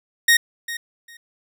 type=tone with echo; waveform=sawtooth; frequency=1864.7 Hz; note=A#6; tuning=in tune; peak=-8 dBFS; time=0.28-0.37 s; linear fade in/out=5 ms; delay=400 ms; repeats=2; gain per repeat=-15 dB; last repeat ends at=1.17 s; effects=none